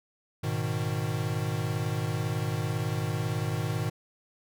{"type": "chord", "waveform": "square", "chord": "G# minor", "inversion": "none", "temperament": "equal with one note detuned", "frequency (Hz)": [105.46, 123.47, 155.56], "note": ["G#2", "B2", "D#3"], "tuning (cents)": [27, 0, 0], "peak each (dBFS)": -33, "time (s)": [0.43, 3.9], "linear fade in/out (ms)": 10, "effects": []}